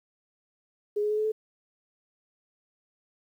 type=tone with pitch steps; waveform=sine; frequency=415.3 / 420.1 / 425 / 429.9 / 434.9 Hz; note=G#4 / G#4 / G#4 / A4 / A4; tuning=0 / +20 / +40 / -40 / -20 cents; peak=-24 dBFS; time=0.96-1.32 s; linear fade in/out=10 ms; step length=72 ms; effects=10-bit